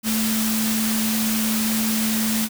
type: tone in noise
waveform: sine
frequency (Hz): 220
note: A3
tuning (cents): 0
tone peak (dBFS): -21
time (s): 0.03-2.49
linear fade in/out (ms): 50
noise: white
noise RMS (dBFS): -25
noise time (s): 0.03-2.49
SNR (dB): +1
effects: none